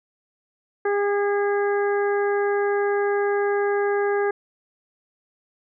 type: harmonic tone with a mistuned harmonic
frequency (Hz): 405.7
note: G#4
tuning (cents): -41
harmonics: 1 / 2 / 3 / 4 / 5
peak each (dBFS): -20 / -28 / -33 / -30 / -38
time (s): 0.85-4.31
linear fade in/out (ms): 5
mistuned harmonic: 4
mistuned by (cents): +16
effects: none